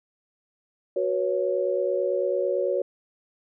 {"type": "chord", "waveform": "sine", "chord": "F# suspended fourth", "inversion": "none", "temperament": "equal with one note detuned", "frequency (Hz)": [370, 485.4, 554.4], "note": ["F#4", "B4", "C#5"], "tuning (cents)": [0, -30, 0], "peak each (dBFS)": [-27, -28, -25], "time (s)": [0.96, 2.82], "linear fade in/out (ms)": 5, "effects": []}